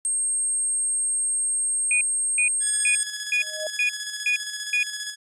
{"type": "tone", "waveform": "sine", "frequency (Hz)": 8490, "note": "C9", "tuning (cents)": 24, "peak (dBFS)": -21, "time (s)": [0.05, 3.03], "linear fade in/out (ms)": 0}
{"type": "tone bursts", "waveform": "sine", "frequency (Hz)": 2463, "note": "D#7", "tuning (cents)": -18, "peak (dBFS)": -19, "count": 7, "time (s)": [1.91, 4.83], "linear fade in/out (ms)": 2, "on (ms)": 100, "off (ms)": 370}
{"type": "tone with tremolo", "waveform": "10% pulse", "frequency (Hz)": 1686, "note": "G#6", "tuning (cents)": 26, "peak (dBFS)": -19, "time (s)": [2.6, 5.16], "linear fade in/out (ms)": 50, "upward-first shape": "square", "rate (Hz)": 15, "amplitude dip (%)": 40}
{"type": "tone with exponential growth", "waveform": "sine", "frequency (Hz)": 622.3, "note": "D#5", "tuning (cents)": 0, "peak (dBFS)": -24, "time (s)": [3.32, 3.67], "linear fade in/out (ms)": 2, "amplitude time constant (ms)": 75}
{"effects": ["resampled to 22050 Hz"]}